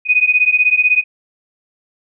sine beating tone pair, 2483 / 2499 Hz, D#7 / D#7, -4 / +7 cents, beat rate 16 Hz, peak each -13 dBFS, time 0.05-1.04 s, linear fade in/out 50 ms, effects none

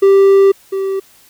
triangle tone pair in turn, 392.1 / 387.4 Hz, G4 / G4, 0 / -20 cents, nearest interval unison, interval 20 cents, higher first, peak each -3 / -13 dBFS, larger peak first, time 0.02-0.52 / 0.72-1 s, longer first, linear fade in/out 10 ms, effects white hiss -47 dBFS RMS until 1.29 s

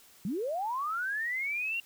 sine linear sweep, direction up, 164.81 to 2794 Hz, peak -30 dBFS, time 0.25-1.8 s, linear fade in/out 2 ms, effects white hiss -58 dBFS RMS until 1.85 s

